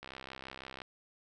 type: click train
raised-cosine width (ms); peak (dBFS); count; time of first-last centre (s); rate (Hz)
0.3; -28; 53; 0.03-0.818; 66
effects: none